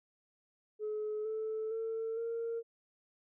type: tone with pitch steps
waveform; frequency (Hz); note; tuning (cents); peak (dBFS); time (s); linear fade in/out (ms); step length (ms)
sine; 426.5 / 437.7 / 449.3 / 461.1; G#4 / A4 / A4 / A#4; +46 / -9 / +36 / -19; -33; 0.79-2.63; 50; 460
effects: tanh soft clip ceiling -31 dBFS